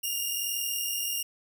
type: tone pair together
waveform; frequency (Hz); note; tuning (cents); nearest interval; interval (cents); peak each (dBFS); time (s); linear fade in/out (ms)
10% pulse; 2798 / 2839; F7 / F7; +3 / +28; unison; 25; -23; 0.03-1.23; 10
effects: none